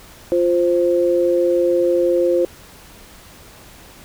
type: tone pair together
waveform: sine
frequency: 349.2 / 523.2 Hz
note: F4 / C5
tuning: 0 / 0 cents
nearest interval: perfect fifth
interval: 700 cents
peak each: -16 dBFS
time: 0.32-2.45 s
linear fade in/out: 0 ms
effects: pink hiss -43 dBFS RMS until 4.04 s